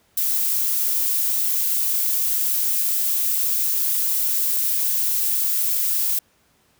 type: noise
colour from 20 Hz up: violet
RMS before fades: -21 dBFS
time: 0.17-6.19 s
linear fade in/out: 5 ms
effects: pink hiss -61 dBFS RMS until 6.79 s + high-pass 60 Hz 12 dB/octave